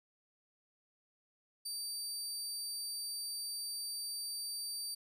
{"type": "tone", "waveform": "25% pulse", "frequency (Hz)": 4643, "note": "D8", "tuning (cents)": -21, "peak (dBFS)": -34, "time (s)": [1.65, 4.95], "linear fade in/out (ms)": 10, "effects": []}